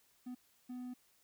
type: tone bursts at uneven times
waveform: triangle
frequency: 249.3 Hz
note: B3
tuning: 16 cents sharp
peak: -40 dBFS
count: 2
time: 0.26-0.35 / 0.69-0.94 s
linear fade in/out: 10 ms
effects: white hiss -71 dBFS RMS until 1.23 s